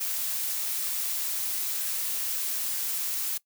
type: noise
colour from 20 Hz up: blue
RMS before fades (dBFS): -30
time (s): 0-3.38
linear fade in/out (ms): 10
effects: noise-tail reverb RT60 0.1 s tail -20 dB re dry